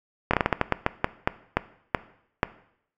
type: slowing click train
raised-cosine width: 0.5 ms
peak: -4 dBFS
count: 14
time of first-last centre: 0.31-2.431 s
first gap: 25 ms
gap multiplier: 1.28
effects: noise-tail reverb RT60 0.7 s tail -17 dB re dry

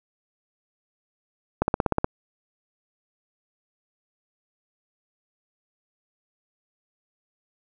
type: click train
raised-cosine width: 1 ms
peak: -6 dBFS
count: 8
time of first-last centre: 1.62-2.044 s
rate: 16.5 Hz
effects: none

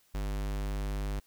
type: tone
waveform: square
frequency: 50.1 Hz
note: G1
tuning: 38 cents sharp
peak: -32 dBFS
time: 0.14-1.2 s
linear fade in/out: 10 ms
effects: white hiss -67 dBFS RMS until 1.26 s

